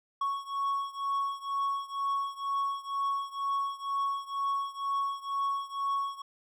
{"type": "beating tone pair", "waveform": "triangle", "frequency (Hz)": [1108, 1110.1], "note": ["C#6", "C#6"], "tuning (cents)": [-1, 2], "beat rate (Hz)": 2.1, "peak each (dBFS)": [-30, -32], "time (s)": [0.21, 6.22], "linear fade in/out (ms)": 5, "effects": []}